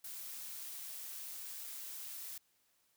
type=noise with amplitude modulation; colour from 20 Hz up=blue; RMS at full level=-45 dBFS; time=0.04-2.38 s; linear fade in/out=5 ms; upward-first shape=sine; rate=135 Hz; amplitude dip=25%; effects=white hiss -75 dBFS RMS until 2.96 s